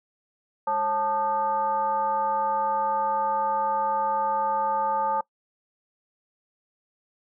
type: tone with frequency modulation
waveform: sine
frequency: 880 Hz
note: A5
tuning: in tune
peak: -22 dBFS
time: 0.67-5.21 s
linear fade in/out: 5 ms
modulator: 336 Hz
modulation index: 0.78
effects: noise-tail reverb RT60 0.1 s tail -22 dB re dry